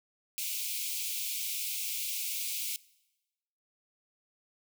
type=high-pass noise; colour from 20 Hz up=white; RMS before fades=-35 dBFS; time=0.38-2.76 s; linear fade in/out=0 ms; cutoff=2200 Hz; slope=96 dB/octave; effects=noise-tail reverb RT60 1.0 s tail -22 dB re dry